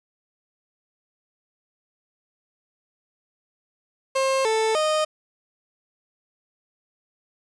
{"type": "tone with pitch steps", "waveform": "30% pulse", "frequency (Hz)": [533, 441.5, 618], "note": ["C5", "A4", "D#5"], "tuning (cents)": [32, 6, -12], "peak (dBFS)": -17, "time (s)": [4.15, 5.05], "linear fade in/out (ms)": 10, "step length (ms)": 300, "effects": ["resampled to 22050 Hz", "8-bit"]}